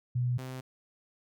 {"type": "tone pair in turn", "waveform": ["sine", "sawtooth"], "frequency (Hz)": [123.47, 129.48], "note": ["B2", "C3"], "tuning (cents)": [0, -18], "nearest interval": "minor second", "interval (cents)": 82, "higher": "second", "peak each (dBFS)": [-26, -34], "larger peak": "first", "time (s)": [[0.15, 0.38], [0.38, 0.61]], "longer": "neither", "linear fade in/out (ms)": 10, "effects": []}